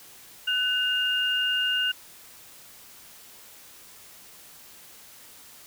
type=tone pair together; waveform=sine; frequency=1498 / 2825 Hz; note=F#6 / F7; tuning=+21 / +19 cents; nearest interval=major seventh; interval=1098 cents; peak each=-27 / -24 dBFS; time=0.47-1.92 s; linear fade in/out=10 ms; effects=white hiss -49 dBFS RMS until 5.66 s